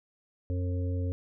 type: harmonic tone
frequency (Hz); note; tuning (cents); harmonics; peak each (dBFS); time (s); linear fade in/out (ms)
89.7; F2; +47; 1 / 3 / 5 / 6; -28 / -38 / -42 / -44; 0.5-1.12; 0
effects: none